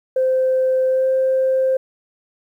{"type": "tone with pitch glide", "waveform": "sine", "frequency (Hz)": [519, 524.4], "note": ["C5", "C5"], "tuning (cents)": [-14, 4], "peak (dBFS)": -13, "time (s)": [0.16, 1.77], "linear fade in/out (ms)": 5, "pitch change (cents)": 18, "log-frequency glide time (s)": [0.88, 1.07], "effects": ["tanh soft clip ceiling -10 dBFS", "9-bit"]}